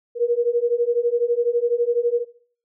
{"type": "beating tone pair", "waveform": "sine", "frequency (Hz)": [470, 482], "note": ["A#4", "B4"], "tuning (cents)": [14, -42], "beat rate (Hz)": 12, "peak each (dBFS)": -20, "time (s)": [0.15, 2.25], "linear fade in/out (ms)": 50, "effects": ["noise-tail reverb RT60 0.5 s tail -19 dB re dry"]}